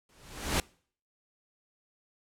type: noise with exponential growth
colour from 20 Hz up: pink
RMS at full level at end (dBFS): -25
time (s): 0.09-0.6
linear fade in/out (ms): 2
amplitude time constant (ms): 110
effects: noise-tail reverb RT60 0.5 s tail -24 dB re dry + low-pass 11000 Hz 12 dB/octave